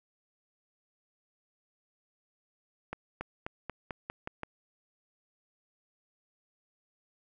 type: accelerating click train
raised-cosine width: 0.5 ms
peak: -21 dBFS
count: 8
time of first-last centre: 2.93-4.433 s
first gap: 280 ms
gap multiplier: 0.91
effects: none